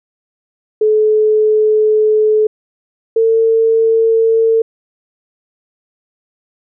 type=tone pair in turn; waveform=sine; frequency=430 / 450.5 Hz; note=A4 / A4; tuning=-40 / +41 cents; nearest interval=minor second; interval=81 cents; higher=second; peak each=-8 dBFS; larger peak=neither; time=0.81-2.47 / 3.16-4.62 s; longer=first; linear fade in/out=5 ms; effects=none